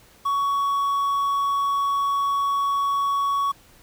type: tone with quantisation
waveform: triangle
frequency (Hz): 1120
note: C#6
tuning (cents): +18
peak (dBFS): -18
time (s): 0.25-3.52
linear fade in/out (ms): 10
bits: 8
effects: pink hiss -53 dBFS RMS until 3.82 s